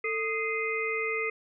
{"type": "harmonic tone with a mistuned harmonic", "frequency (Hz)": 415.3, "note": "G#4", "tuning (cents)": 0, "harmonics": [1, 3, 5, 6], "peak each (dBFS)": [-32, -37, -31, -35], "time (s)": [0.04, 1.3], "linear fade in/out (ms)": 5, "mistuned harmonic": 1, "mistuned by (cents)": 120, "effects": []}